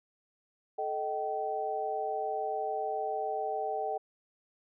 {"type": "tone cluster", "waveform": "sine", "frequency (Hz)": [434.7, 623, 770], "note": ["A4", "D#5", "G5"], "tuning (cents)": [-21, 2, -31], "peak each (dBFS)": [-36, -37, -33], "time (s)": [0.78, 3.98], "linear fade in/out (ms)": 10, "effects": []}